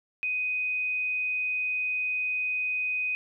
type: tone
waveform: sine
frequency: 2500 Hz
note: D#7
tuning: 8 cents sharp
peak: -26 dBFS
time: 0.23-3.15 s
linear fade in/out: 0 ms
effects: none